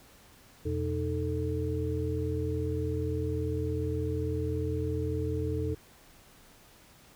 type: tone cluster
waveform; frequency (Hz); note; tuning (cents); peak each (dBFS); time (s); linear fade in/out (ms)
sine; 84.5 / 124.5 / 308 / 441.3; E2 / B2 / D#4 / A4; +43 / +14 / -17 / +5; -32 / -35 / -36 / -34; 0.65-5.75; 10
effects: pink hiss -57 dBFS RMS until 7.15 s